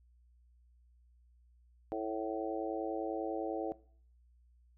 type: harmonic tone with a mistuned harmonic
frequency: 110 Hz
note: A2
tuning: in tune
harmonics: 3 / 4 / 5 / 6 / 7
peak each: -39 / -40 / -41 / -42 / -42 dBFS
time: 1.92-3.72 s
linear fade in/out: 0 ms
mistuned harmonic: 7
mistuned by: -17 cents
effects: noise-tail reverb RT60 0.5 s tail -19 dB re dry + added 60 Hz sine -62 dBFS peak until 4.77 s